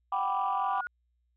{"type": "chord", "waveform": "sine", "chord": "G major seventh", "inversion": "third", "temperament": "equal", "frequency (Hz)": [740, 784, 987.8, 1174.7], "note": ["F#5", "G5", "B5", "D6"], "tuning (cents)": [0, 0, 0, 0], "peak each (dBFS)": [-35, -30, -31, -31], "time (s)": [0.12, 0.81], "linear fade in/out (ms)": 5}
{"type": "tone with exponential growth", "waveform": "sine", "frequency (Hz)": 1442, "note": "F#6", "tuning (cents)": -45, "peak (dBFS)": -32, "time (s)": [0.31, 0.87], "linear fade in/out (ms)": 0, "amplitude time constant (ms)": 120}
{"effects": ["tanh soft clip ceiling -20 dBFS", "added 60 Hz sine -70 dBFS peak until 1.36 s"]}